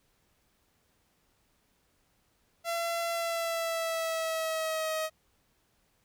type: tone with pitch glide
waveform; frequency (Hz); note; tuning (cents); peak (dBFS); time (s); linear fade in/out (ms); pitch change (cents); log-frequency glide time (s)
sawtooth; 677 to 631.7; E5 to D#5; +46 to +26; -26; 2.64-5.1; 50; -120; 3.09-4.93
effects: pink hiss -71 dBFS RMS until 6.04 s